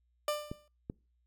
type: tone with exponential decay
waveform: 30% pulse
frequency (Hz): 595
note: D5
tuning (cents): +22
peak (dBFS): -25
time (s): 0.28-0.68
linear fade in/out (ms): 2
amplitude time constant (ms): 86
type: clicks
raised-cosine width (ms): 3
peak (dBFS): -25 / -24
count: 2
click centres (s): 0.515 / 0.899
effects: noise-tail reverb RT60 0.3 s tail -25 dB re dry + added 60 Hz sine -70 dBFS peak until 1.26 s